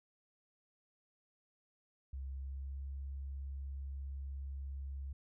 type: tone with pitch glide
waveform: sine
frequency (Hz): 67.1 to 68.47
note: C2 to C#2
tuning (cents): +44 to -21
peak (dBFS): -40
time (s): 2.13-5.13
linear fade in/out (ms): 5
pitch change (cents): +35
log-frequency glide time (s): 2.28-2.84
effects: none